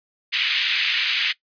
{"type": "band-pass noise", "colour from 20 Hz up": "pink", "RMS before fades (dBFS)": -22, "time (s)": [0.32, 1.33], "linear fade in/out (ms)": 20, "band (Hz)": [2200, 3800], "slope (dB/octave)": 24, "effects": ["noise-tail reverb RT60 0.1 s tail -19 dB re dry", "resampled to 11025 Hz"]}